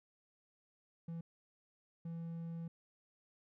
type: tone bursts at uneven times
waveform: triangle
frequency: 166.6 Hz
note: E3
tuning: 19 cents sharp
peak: -39 dBFS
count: 2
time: 1.08-1.21 / 2.05-2.68 s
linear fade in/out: 5 ms
effects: none